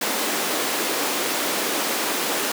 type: high-pass noise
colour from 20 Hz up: pink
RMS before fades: -24 dBFS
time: 0.01-2.52 s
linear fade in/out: 5 ms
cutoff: 260 Hz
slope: 24 dB/octave
effects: none